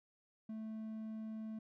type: tone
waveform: triangle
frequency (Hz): 219.3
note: A3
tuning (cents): -6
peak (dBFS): -40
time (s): 0.49-1.59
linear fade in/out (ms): 5
effects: none